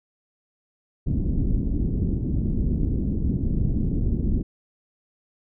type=low-pass noise; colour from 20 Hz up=pink; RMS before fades=-23 dBFS; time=1.06-4.43 s; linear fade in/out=10 ms; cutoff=290 Hz; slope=24 dB/octave; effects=none